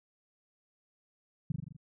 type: tone with echo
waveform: sine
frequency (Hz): 150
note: D3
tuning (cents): +37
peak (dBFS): -27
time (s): 1.5-1.52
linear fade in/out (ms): 5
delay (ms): 41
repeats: 6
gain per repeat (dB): -3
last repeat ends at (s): 1.766
effects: none